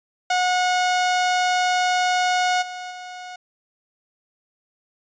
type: tone with level steps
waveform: sawtooth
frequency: 728 Hz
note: F#5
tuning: 28 cents flat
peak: -14 / -27 / -30 dBFS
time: 0.3-3.36 s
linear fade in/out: 5 ms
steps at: 2.61 / 2.9 s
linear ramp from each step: 20 ms
effects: resampled to 16000 Hz